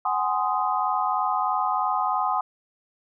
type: chord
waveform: sine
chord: Ab dominant seventh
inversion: third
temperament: just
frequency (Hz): 747.5 / 830.6 / 1038.3 / 1245.9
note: Gb5 / Ab5 / C6 / Eb6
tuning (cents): +17 / 0 / -14 / +2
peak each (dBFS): -27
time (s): 0.05-2.41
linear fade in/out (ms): 5
effects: none